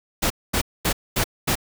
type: noise bursts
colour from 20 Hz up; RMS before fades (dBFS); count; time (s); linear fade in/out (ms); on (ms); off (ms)
pink; -21; 5; 0.22-1.555; 10; 83; 230
effects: none